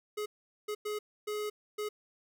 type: tone bursts at uneven times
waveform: square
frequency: 420.9 Hz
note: G#4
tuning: 23 cents sharp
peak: -34 dBFS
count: 5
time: 0.17-0.26 / 0.68-0.75 / 0.85-0.99 / 1.27-1.5 / 1.78-1.89 s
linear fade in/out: 10 ms
effects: none